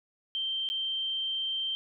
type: tone with dropouts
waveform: sine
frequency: 3136 Hz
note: G7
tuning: in tune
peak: -29 dBFS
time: 0.35-1.75 s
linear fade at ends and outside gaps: 0 ms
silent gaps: 0.689-0.7 s
effects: none